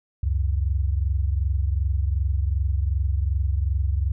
sine tone pair together, 67.95 / 90.6 Hz, C#2 / F#2, -34 / -36 cents, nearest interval perfect fourth, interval 498 cents, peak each -21 / -25 dBFS, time 0.23-4.12 s, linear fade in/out 5 ms, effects none

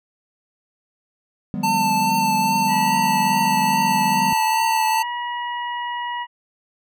triangle chord, G# minor seventh, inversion second, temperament equal with one note detuned, 155.56 / 185 / 203.6 / 246.9 Hz, D#3 / F#3 / G#3 / B3, 0 / 0 / -34 / 0 cents, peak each -30 / -26 / -25 / -27 dBFS, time 1.54-4.33 s, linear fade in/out 0 ms
square tone with vibrato, 890 Hz, A5, 20 cents sharp, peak -18 dBFS, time 1.63-5.03 s, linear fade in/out 10 ms, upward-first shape triangle, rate 2.4 Hz, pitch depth 25 cents each way
harmonic tone, 965 Hz, B5, 40 cents flat, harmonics 1 / 2 / 3, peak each -25 / -31 / -35 dBFS, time 2.67-6.27 s, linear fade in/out 50 ms
effects none

